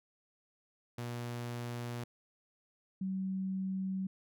sawtooth / sine tone pair in turn, 120 / 190.01 Hz, B2 / F#3, -49 / +46 cents, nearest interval minor sixth, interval 795 cents, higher second, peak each -34 / -33 dBFS, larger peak second, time 0.98-2.04 / 3.01-4.07 s, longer neither, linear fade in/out 5 ms, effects none

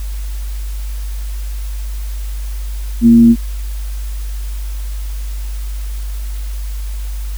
sine tone with frequency modulation, 233 Hz, A#3, 1 cent flat, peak -3 dBFS, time 3.01-3.36 s, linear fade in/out 50 ms, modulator 107 Hz, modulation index 0.21, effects added 50 Hz sine -19 dBFS peak until 7.37 s + white hiss -38 dBFS RMS until 7.37 s

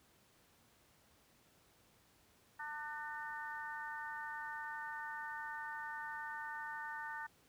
harmonic tone with a mistuned harmonic, 299 Hz, D4, 31 cents sharp, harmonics 3 / 4 / 5 / 6, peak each -46 / -52 / -47 / -47 dBFS, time 2.59-7.27 s, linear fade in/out 10 ms, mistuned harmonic 6, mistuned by +19 cents, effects pink hiss -69 dBFS RMS until 7.48 s + high-pass 60 Hz 12 dB/octave

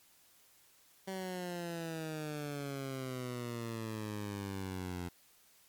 15% pulse exponential sweep, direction down, 192.3 to 87.31 Hz, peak -32 dBFS, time 1.07-5.09 s, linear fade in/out 10 ms, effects white hiss -65 dBFS RMS until 5.68 s + MP3 96 kbps

